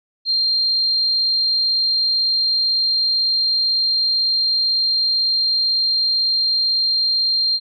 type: tone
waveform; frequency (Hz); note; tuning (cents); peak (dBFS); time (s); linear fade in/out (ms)
sine; 4186; C8; 0; -15; 0.25-7.6; 50
effects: none